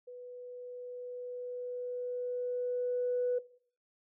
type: tone with level ramp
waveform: sine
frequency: 493.9 Hz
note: B4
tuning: in tune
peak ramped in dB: -44 to -26 dBFS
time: 0.07-3.39 s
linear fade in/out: 10 ms
effects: noise-tail reverb RT60 0.5 s tail -18 dB re dry + tanh soft clip ceiling -23 dBFS